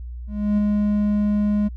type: tone with ADSR envelope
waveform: triangle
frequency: 207.7 Hz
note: G#3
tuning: in tune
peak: -13 dBFS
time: 0.27-1.69 s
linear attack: 310 ms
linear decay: 8 ms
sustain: -2 dB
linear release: 21 ms
effects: added 60 Hz sine -30 dBFS peak until 1.76 s